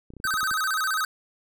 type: clicks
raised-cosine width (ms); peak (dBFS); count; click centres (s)
3; -30; 8; 0.104 / 0.137 / 0.167 / 0.201 / 0.252 / 0.34 / 0.431 / 0.513
type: tone with vibrato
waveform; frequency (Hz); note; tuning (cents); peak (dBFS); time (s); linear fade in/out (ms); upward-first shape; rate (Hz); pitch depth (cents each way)
square; 1396.9; F6; 0; -24; 0.24-1.05; 2; square; 15; 170
effects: none